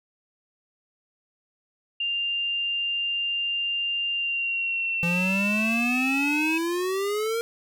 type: tone with pitch glide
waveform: sine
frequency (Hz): 2794 to 2562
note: F7 to E7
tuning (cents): 0 to -50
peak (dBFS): -24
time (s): 2-6.58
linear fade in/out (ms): 5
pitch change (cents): -150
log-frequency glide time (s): 4.14-6.34
type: exponential sweep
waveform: square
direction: up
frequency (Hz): 169.2 to 466.7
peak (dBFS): -25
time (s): 5.03-7.41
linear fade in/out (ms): 0
effects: none